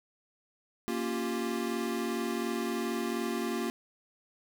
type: chord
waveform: square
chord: G half-diminished seventh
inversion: first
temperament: equal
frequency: 233.1 / 277.2 / 349.2 / 392 Hz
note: Bb3 / Db4 / F4 / G4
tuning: 0 / 0 / 0 / 0 cents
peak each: -35 / -40 / -36 / -39 dBFS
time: 0.88-3.7 s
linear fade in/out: 0 ms
effects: none